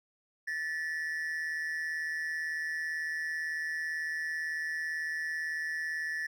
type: tone pair together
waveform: triangle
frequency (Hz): 1755 / 1913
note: A6 / A#6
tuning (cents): -5 / +44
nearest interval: minor second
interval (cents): 149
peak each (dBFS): -32 / -36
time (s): 0.47-6.27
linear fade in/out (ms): 10
effects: none